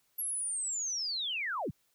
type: linear sweep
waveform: sine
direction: down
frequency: 11490 to 65.41 Hz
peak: -32 dBFS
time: 0.18-1.71 s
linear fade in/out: 10 ms
effects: white hiss -73 dBFS RMS until 1.94 s